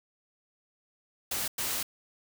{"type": "noise bursts at uneven times", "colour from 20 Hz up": "white", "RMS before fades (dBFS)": -32, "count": 2, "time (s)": [[1.31, 1.48], [1.58, 1.83]], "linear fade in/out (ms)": 5, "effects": []}